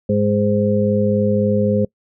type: harmonic tone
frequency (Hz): 103.7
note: G#2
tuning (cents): -2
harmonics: 1 / 2 / 4 / 5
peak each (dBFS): -21 / -17 / -22 / -19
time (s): 0.09-1.85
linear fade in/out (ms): 5
effects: noise-tail reverb RT60 0.1 s tail -25 dB re dry